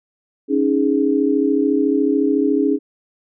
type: chord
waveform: sine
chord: C# suspended second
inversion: none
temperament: equal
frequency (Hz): 277.2 / 311.1 / 415.3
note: C#4 / D#4 / G#4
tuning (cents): 0 / 0 / 0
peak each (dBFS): -17 / -19 / -19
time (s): 0.48-2.79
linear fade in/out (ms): 50
effects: none